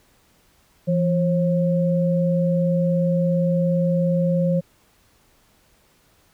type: tone pair together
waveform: sine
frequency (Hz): 169.4 / 537.8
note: E3 / C5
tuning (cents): +48 / +47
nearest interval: octave + minor sixth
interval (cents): 1999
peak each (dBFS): -18 / -22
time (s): 0.87-4.61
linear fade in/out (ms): 20
effects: pink hiss -59 dBFS RMS until 6.33 s